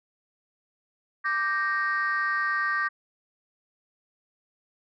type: chord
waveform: sine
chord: G minor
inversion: second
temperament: equal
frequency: 1174.7 / 1568 / 1864.7 Hz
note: D6 / G6 / Bb6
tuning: 0 / 0 / 0 cents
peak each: -27 dBFS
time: 1.24-2.89 s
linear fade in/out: 20 ms
effects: tanh soft clip ceiling -18 dBFS